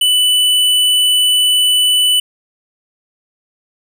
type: tone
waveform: square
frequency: 2983 Hz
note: F#7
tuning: 13 cents sharp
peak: -10 dBFS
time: 0.01-2.2 s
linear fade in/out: 5 ms
effects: none